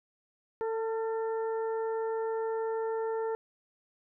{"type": "harmonic tone with a mistuned harmonic", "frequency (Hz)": 446.9, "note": "A4", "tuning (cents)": 27, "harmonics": [1, 2, 3, 4], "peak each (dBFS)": [-30, -38, -46, -50], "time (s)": [0.61, 3.35], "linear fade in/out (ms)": 0, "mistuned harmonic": 3, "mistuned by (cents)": 33, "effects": []}